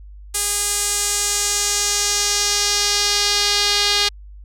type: tone with band-pass filter sweep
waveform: sawtooth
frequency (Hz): 409.4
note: G#4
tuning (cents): -25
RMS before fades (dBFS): -19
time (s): 0.34-4.09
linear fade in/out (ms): 10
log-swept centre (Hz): 8900 to 4200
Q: 2.1
effects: added 50 Hz sine -36 dBFS peak until 4.44 s